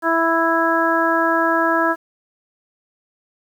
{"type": "harmonic tone", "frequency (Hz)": 330, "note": "E4", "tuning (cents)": 2, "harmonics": [1, 2, 3, 4, 5], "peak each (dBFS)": [-21, -21, -21, -21, -21], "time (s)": [0.02, 1.96], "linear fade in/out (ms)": 50, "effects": ["8-bit"]}